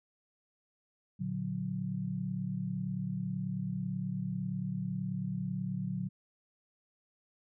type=chord; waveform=sine; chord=Bb augmented; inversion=none; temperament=equal; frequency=116.54 / 146.83 / 185 Hz; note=Bb2 / D3 / F#3; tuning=0 / 0 / 0 cents; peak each=-40 / -38 / -35 dBFS; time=1.19-6.09 s; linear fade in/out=20 ms; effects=none